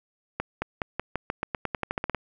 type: accelerating click train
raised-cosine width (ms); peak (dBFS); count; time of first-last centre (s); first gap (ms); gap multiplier
0.5; -12; 16; 0.4-2.147; 220; 0.9
effects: none